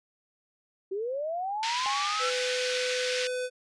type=linear sweep; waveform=sine; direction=up; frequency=370 to 1364 Hz; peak=-29 dBFS; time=0.91-2.3 s; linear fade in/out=10 ms
type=band-pass noise; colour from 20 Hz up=pink; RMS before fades=-33 dBFS; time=1.63-3.27 s; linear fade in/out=0 ms; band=1800 to 5800 Hz; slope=24 dB/octave
type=tone with exponential decay; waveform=sine; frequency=822 Hz; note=G#5; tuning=18 cents flat; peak=-29 dBFS; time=1.86-2.92 s; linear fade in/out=0 ms; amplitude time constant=230 ms
type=tone; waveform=square; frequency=502 Hz; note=B4; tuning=28 cents sharp; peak=-30 dBFS; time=2.19-3.5 s; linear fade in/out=50 ms
effects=resampled to 24000 Hz